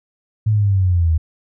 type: linear sweep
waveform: sine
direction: down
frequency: 110 to 77.78 Hz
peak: -12 dBFS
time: 0.46-1.18 s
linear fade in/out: 10 ms
effects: none